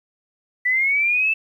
sine linear sweep, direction up, 1961 to 2655 Hz, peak -16 dBFS, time 0.65-1.34 s, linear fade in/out 10 ms, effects 9-bit

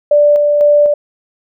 sine tone with tremolo, 587.3 Hz, D5, in tune, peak -5 dBFS, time 0.11-0.94 s, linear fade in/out 5 ms, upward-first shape square, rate 2 Hz, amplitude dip 30%, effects none

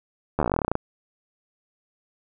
slowing click train, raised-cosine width 1 ms, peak -8 dBFS, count 17, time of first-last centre 0.39-0.754 s, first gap 12 ms, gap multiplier 1.08, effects none

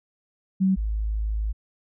sine tone pair in turn, 190 / 53.32 Hz, F#3 / G#1, +46 / +46 cents, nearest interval octave + minor seventh, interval 2200 cents, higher first, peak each -17 / -23 dBFS, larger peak first, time 0.6-0.76 / 0.76-1.53 s, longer second, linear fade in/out 20 ms, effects none

